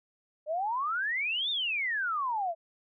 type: exponential two-way sweep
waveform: sine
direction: up then down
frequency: 587.3 to 3708 to 640 Hz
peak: -28 dBFS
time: 0.46-2.55 s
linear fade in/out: 50 ms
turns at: 1.5 s
effects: none